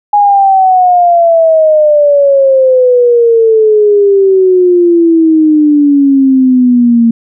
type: exponential sweep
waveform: sine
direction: down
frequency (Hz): 830.6 to 228.7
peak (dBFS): -3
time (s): 0.13-7.11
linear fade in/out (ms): 5
effects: none